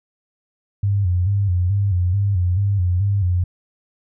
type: tone with vibrato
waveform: sine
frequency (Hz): 94.7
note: F#2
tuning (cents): +41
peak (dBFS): -15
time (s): 0.83-3.44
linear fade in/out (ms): 5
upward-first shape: square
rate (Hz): 2.3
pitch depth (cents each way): 100
effects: none